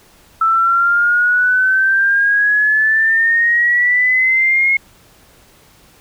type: exponential sweep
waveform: sine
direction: up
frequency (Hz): 1318.5 to 2170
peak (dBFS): -10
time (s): 0.41-4.77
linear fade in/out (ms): 5
effects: pink hiss -48 dBFS RMS until 6 s